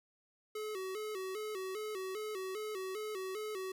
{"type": "tone with vibrato", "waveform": "square", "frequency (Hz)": 402, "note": "G4", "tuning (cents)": 44, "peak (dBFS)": -39, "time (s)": [0.55, 3.72], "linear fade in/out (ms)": 5, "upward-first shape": "square", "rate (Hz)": 2.5, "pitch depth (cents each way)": 110, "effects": []}